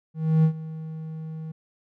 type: tone with ADSR envelope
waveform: triangle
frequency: 158.8 Hz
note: D#3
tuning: 36 cents sharp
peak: -12 dBFS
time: 0.14-1.52 s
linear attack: 300 ms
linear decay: 85 ms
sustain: -18 dB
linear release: 8 ms
effects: none